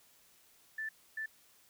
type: tone bursts at uneven times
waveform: sine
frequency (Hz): 1761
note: A6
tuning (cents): +1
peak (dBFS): -36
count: 2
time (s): 0.78-0.89 / 1.17-1.26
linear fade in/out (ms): 5
effects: white hiss -65 dBFS RMS until 1.69 s